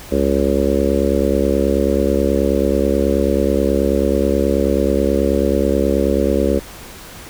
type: harmonic tone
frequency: 69.3 Hz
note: C#2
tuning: in tune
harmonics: 1 / 3 / 4 / 5 / 6 / 7 / 8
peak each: -21 / -21 / -21 / -21 / -21 / -21 / -21 dBFS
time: 0.11-6.6 s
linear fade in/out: 20 ms
effects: pink hiss -36 dBFS RMS until 7.29 s